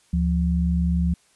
sine tone pair together, 73.6 / 173.8 Hz, D2 / F3, +4 / -8 cents, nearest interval octave + minor third, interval 1488 cents, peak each -21 dBFS, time 0.13-1.14 s, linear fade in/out 5 ms, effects white hiss -60 dBFS RMS until 1.35 s + resampled to 24000 Hz

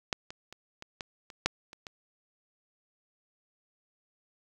clicks, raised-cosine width 0.2 ms, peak -11 / -24 / -27 / -25 / -19 / -29 / -7 / -29 / -24 dBFS, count 9, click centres 0.128 / 0.305 / 0.526 / 0.824 / 1.008 / 1.302 / 1.46 / 1.731 / 1.868 s, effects 8-bit

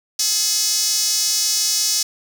sawtooth tone with high-pass filter, 425.6 Hz, G#4, 42 cents sharp, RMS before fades -19 dBFS, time 0.19-2.03 s, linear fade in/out 5 ms, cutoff 5600 Hz, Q 3.1, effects none

